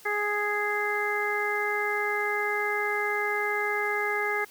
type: harmonic tone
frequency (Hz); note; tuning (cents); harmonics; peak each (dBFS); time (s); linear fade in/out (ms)
415.3; G#4; 0; 1 / 2 / 3 / 4 / 5; -31 / -33 / -34 / -31 / -30; 0.05-4.45; 10
effects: white hiss -52 dBFS RMS until 4.5 s